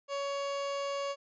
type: tone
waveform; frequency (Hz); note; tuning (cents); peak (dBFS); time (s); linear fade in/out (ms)
30% pulse; 560; C#5; +18; -30; 0.08-1.16; 50
effects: resampled to 16000 Hz